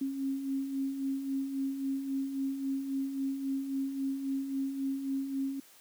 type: beating tone pair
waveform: sine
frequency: 268.2 / 271.9 Hz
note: C4 / C#4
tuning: +43 / -33 cents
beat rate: 3.7 Hz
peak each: -40 / -31 dBFS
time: 0.01-5.6 s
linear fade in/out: 5 ms
effects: white hiss -58 dBFS RMS until 5.8 s + high-pass 150 Hz 12 dB/octave